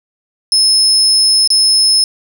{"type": "tone with dropouts", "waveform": "35% pulse", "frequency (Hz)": 5200, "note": "E8", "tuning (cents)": -24, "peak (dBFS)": -5, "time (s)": [0.52, 2.04], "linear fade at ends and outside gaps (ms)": 1, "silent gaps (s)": [1.475, 1.503], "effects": []}